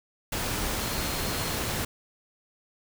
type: tone in noise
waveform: sine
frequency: 4236 Hz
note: C8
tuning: 21 cents sharp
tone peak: -41 dBFS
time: 0.81-1.56 s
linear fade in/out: 5 ms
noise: pink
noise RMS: -30 dBFS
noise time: 0.32-1.85 s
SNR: -14 dB
effects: none